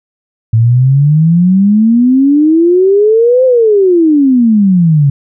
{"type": "exponential two-way sweep", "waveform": "sine", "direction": "up then down", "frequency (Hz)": [110, 523.3, 136.9], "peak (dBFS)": -4, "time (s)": [0.53, 5.1], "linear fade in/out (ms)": 5, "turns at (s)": 3.45, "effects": []}